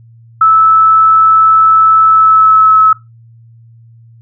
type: tone with pitch glide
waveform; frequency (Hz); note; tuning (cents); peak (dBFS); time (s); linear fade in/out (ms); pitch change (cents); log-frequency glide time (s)
sine; 1309 to 1294.7; E6 to E6; -13 to -32; -3; 0.41-2.93; 5; -19; 2.05-2.77
effects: noise-tail reverb RT60 0.2 s tail -18 dB re dry + added 115 Hz sine -37 dBFS peak until 4.21 s